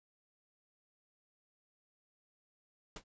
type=noise with exponential decay; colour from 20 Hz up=pink; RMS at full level=-38 dBFS; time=2.96-3.04 s; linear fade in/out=5 ms; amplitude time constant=16 ms; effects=resampled to 16000 Hz